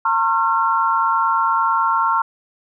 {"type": "tone cluster", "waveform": "sine", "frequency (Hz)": [911, 1080, 1366], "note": ["A#5", "C#6", "F6"], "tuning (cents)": [-40, -45, -39], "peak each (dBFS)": -19, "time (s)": [0.05, 2.22], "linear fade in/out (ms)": 5, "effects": []}